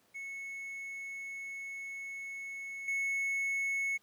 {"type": "tone with level steps", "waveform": "triangle", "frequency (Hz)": 2200, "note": "C#7", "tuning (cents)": -14, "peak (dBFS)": [-38, -29], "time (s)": [0.14, 3.98], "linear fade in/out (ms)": 20, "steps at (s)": 2.88, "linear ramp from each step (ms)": 2, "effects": ["pink hiss -69 dBFS RMS until 4.02 s", "high-pass 150 Hz 12 dB/octave"]}